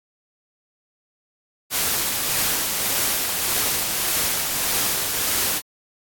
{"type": "noise with tremolo", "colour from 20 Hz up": "white", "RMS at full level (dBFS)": -21, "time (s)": [1.7, 5.62], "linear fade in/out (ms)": 50, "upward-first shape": "sine", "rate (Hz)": 1.7, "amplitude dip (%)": 30, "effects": ["AAC 64 kbps"]}